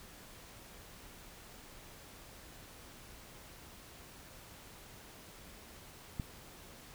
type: click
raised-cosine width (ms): 5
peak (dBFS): -24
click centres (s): 6.198
effects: pink hiss -54 dBFS RMS until 6.94 s